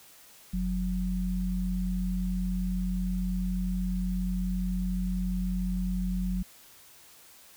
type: tone pair together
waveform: sine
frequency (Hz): 45.75 / 182.9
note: F#1 / F#3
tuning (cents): -19 / -20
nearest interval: 2 octaves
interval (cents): 2399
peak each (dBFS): -30 / -29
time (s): 0.53-6.43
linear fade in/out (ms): 10
effects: white hiss -54 dBFS RMS until 7.56 s